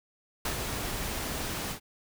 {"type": "noise with ADSR envelope", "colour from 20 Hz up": "pink", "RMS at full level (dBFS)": -30, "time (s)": [0.45, 1.8], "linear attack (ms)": 5, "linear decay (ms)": 100, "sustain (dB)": -4, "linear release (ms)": 93, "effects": []}